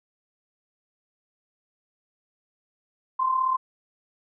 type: tone with amplitude modulation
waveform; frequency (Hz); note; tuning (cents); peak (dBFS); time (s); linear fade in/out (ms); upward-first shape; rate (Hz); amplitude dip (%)
sine; 1041; C6; -9; -18; 3.19-3.57; 10; sine; 36.7; 60
effects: none